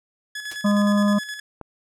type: tone with tremolo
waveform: sawtooth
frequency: 1700 Hz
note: G#6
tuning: 40 cents sharp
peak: -25 dBFS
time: 0.35-1.4 s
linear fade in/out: 5 ms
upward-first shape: square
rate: 9.6 Hz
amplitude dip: 50%
type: noise with exponential decay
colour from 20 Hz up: white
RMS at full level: -29 dBFS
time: 0.51-0.6 s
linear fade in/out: 5 ms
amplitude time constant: 19 ms
type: harmonic tone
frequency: 204.8 Hz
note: G#3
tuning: 24 cents flat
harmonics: 1 / 3 / 5 / 6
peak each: -16 / -26 / -30 / -32 dBFS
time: 0.64-1.19 s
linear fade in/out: 10 ms
type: click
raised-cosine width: 1 ms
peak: -21 dBFS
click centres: 1.613 s
effects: low-pass 10000 Hz 12 dB/octave